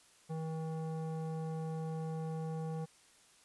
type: tone with low-pass filter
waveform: square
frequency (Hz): 159.9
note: D#3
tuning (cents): +48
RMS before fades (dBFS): -39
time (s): 0.29-2.86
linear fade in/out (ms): 20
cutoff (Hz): 770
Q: 1.4
effects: white hiss -64 dBFS RMS until 3.44 s + resampled to 24000 Hz